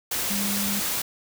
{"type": "tone in noise", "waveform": "sine", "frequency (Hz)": 201.5, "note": "G3", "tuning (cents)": 48, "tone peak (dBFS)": -28, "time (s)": [0.3, 0.8], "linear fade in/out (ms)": 5, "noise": "white", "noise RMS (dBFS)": -27, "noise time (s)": [0.11, 1.02], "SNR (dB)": -4, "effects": []}